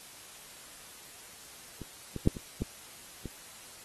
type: clicks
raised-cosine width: 3 ms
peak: -29 / -24 / -9 / -26 / -19 / -26 dBFS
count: 6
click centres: 1.817 / 2.163 / 2.274 / 2.368 / 2.62 / 3.257 s
effects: white hiss -50 dBFS RMS until 3.84 s + AAC 32 kbps